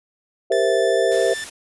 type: chord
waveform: sine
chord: C dominant seventh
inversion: second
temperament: equal with one note detuned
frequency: 392 / 466.2 / 525.1 / 659.3 Hz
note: G4 / Bb4 / C5 / E5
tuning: 0 / 0 / +6 / 0 cents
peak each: -21 dBFS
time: 0.5-1.34 s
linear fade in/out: 10 ms
type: tone with pitch glide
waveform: sawtooth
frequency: 1753 to 1769.3 Hz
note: A6 to A6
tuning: -7 to +9 cents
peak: -24 dBFS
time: 0.52-1.44 s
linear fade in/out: 0 ms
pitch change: +16 cents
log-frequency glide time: 0.8-1.29 s
type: noise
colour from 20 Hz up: white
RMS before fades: -35 dBFS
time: 1.11-1.5 s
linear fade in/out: 10 ms
effects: resampled to 24000 Hz

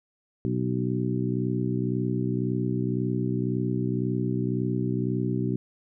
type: harmonic tone with a mistuned harmonic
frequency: 61.9 Hz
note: B1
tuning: 5 cents sharp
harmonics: 2 / 3 / 4 / 5 / 6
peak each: -28 / -30 / -31 / -32 / -33 dBFS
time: 0.45-5.56 s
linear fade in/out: 0 ms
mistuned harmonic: 6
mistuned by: +31 cents
effects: none

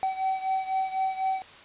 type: beating tone pair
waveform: triangle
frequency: 762 / 766 Hz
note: G5 / G5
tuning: -49 / -40 cents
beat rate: 4 Hz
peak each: -25 / -29 dBFS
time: 0.03-1.42 s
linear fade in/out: 0 ms
effects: white hiss -48 dBFS RMS until 1.64 s + resampled to 8000 Hz

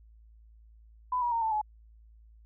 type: tone with pitch steps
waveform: sine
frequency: 1000 / 960.4 / 922.3 / 885.8 / 850.7 Hz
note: B5 / B5 / A#5 / A5 / G#5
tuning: +21 / -49 / -19 / +11 / +41 cents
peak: -26 dBFS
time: 1.12-1.615 s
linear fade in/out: 5 ms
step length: 99 ms
effects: added 55 Hz sine -53 dBFS peak until 2.45 s

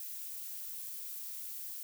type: noise with high-pass filter sweep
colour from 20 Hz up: violet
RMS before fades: -43 dBFS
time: 0-1.83 s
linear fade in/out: 2 ms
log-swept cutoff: 1400 to 650 Hz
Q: 1
effects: none

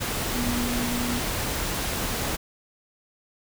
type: tone in noise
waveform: sine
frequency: 241.9 Hz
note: B3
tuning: 36 cents flat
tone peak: -27 dBFS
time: 0.34-1.2 s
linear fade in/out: 20 ms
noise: pink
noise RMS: -28 dBFS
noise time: 0-2.37 s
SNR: -2 dB
effects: none

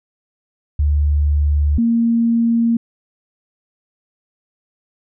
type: tone pair in turn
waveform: sine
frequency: 73.42 / 231.7 Hz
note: D2 / A#3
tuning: 0 / -10 cents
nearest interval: octave + minor sixth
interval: 1990 cents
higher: second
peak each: -12 dBFS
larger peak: neither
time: 0.79-1.78 / 1.78-2.77 s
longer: neither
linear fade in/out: 5 ms
effects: none

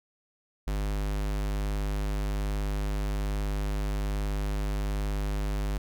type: tone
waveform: square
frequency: 50.6 Hz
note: G#1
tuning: 44 cents flat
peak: -28 dBFS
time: 0.67-5.78 s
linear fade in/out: 5 ms
effects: none

